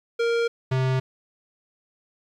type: tone pair in turn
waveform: square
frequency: 466.2 / 130.48 Hz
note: A#4 / C3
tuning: 0 / -4 cents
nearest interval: octave + minor seventh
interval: 2204 cents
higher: first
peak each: -21 dBFS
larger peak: neither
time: 0.19-0.48 / 0.71-1 s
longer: neither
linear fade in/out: 10 ms
effects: low-pass 4000 Hz 12 dB/octave + 10-bit